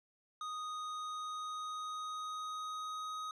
square tone with pitch glide, 1243 to 1256.7 Hz, D#6 to D#6, -2 to +17 cents, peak -40 dBFS, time 0.41-3.31 s, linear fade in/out 2 ms, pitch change +19 cents, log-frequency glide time 0.89-3.2 s, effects low-pass 6000 Hz 12 dB/octave

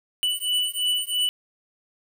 square beating tone pair, 2967 / 2970 Hz, F#7 / F#7, +4 / +6 cents, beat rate 3 Hz, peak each -26 dBFS, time 0.23-1.29 s, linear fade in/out 0 ms, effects 9-bit

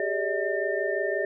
sine tone cluster, 387.6 / 413.3 / 579 / 637 / 1803 Hz, G4 / G#4 / D5 / D#5 / A6, -20 / -8 / -25 / +41 / +42 cents, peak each -31 dBFS, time 0-1.25 s, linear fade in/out 2 ms, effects none

